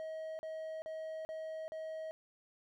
triangle tone bursts, 635 Hz, D#5, 35 cents sharp, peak -38 dBFS, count 5, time 0-2.11 s, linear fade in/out 0 ms, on 390 ms, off 40 ms, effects none

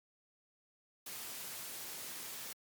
white noise, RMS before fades -45 dBFS, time 1.06-2.53 s, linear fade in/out 5 ms, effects high-pass 100 Hz 12 dB/octave + MP3 96 kbps

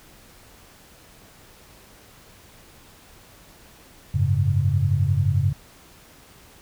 sine chord, F# suspended second, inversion none, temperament equal, 92.5 / 103.83 / 138.59 Hz, F#2 / G#2 / C#3, 0 / 0 / 0 cents, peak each -22 dBFS, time 4.14-5.53 s, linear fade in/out 10 ms, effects pink hiss -50 dBFS RMS until 6.61 s

